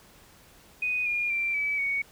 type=tone with pitch steps; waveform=sine; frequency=2489 / 2422 / 2357 / 2294 / 2233 Hz; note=D#7 / D#7 / D7 / D7 / C#7; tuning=0 / -47 / +6 / -41 / +12 cents; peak=-25 dBFS; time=0.82-2.02 s; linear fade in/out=5 ms; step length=240 ms; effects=pink hiss -55 dBFS RMS until 2.11 s